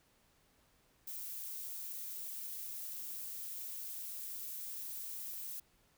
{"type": "noise", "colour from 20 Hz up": "violet", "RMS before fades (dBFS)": -44, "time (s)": [1.07, 5.6], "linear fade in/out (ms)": 5, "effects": ["pink hiss -71 dBFS RMS until 5.97 s"]}